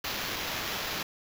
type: noise with sample-and-hold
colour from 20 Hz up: violet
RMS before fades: -34 dBFS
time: 0.04-1.03 s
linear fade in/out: 5 ms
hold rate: 8820 Hz
effects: none